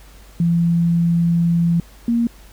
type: tone pair in turn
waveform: sine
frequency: 169.5 / 234.3 Hz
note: E3 / A#3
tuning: +49 / +9 cents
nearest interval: tritone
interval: 560 cents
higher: second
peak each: -13 / -14 dBFS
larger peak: first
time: 0.4-1.8 / 2.08-2.27 s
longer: first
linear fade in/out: 2 ms
effects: added 50 Hz sine -42 dBFS peak until 2.52 s + pink hiss -48 dBFS RMS until 2.52 s